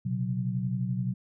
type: chord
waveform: sine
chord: B suspended second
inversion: none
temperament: equal with one note detuned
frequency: 123.47 / 135.04 / 185 Hz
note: B2 / C#3 / F#3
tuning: 0 / -45 / 0 cents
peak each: -30 / -34 / -31 dBFS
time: 0.05-1.14 s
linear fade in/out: 10 ms
effects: none